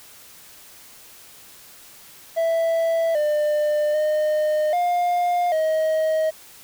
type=tone with pitch steps; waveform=triangle; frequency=660 / 599 / 611 / 707 / 631 Hz; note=E5 / D5 / D#5 / F5 / D#5; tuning=+2 / +34 / -32 / +21 / +24 cents; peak=-16 dBFS; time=2.36-6.31 s; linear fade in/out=20 ms; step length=790 ms; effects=white hiss -46 dBFS RMS until 6.63 s